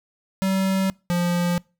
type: tone pair in turn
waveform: square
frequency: 191.5 / 174.94 Hz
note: G3 / F3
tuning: -40 / +3 cents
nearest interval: major second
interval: 157 cents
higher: first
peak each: -20 dBFS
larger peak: neither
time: 0.42-0.9 / 1.1-1.58 s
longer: neither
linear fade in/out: 0 ms
effects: noise-tail reverb RT60 0.3 s tail -25 dB re dry